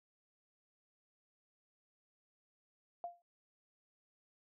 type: tone with exponential decay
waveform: sine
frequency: 696 Hz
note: F5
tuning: 6 cents flat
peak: -36 dBFS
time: 3.04-3.22 s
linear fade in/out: 1 ms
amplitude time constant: 37 ms
effects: none